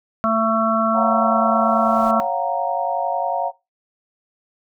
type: harmonic tone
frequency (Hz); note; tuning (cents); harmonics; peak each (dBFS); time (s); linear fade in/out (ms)
223; A3; +23; 1 / 3 / 5 / 6; -21 / -21 / -21 / -21; 0.24-2.2; 0
type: chord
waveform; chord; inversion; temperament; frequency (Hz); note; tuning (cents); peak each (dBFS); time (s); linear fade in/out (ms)
sine; Gb major seventh; second; equal with one note detuned; 554.4 / 698.5 / 749.5 / 932.3; Db5 / F5 / Gb5 / Bb5; 0 / 0 / +22 / 0; -26 / -23 / -25 / -25; 0.93-3.52; 50
type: noise with exponential growth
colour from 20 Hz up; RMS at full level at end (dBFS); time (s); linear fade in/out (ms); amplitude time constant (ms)
pink; -39; 1.14-2.11; 2; 210
effects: noise-tail reverb RT60 0.2 s tail -17 dB re dry